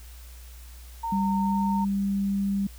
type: tone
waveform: sine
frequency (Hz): 917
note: A#5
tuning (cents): -29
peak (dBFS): -27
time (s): 1.03-1.85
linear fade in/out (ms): 10
type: tone with pitch glide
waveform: sine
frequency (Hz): 196 to 198.05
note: G3 to G3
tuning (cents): 0 to +18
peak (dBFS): -23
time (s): 1.12-2.67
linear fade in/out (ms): 5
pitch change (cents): +18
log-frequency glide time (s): 1.4-1.57
effects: added 60 Hz sine -42 dBFS peak until 2.78 s + white hiss -52 dBFS RMS until 2.78 s